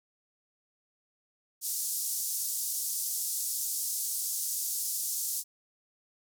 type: band-pass noise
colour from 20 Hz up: white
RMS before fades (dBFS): -33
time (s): 1.61-5.44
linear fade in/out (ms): 50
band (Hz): 5500 to 14000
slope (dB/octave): 24
effects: none